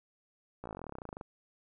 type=slowing click train; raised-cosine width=1 ms; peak=-28 dBFS; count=22; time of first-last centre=0.64-1.212 s; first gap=16 ms; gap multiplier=1.05; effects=none